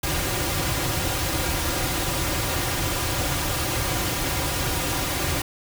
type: noise with comb filter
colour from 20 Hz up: pink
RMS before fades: -25 dBFS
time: 0.03-5.42 s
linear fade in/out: 5 ms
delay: 4.6 ms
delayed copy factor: -0.7
effects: none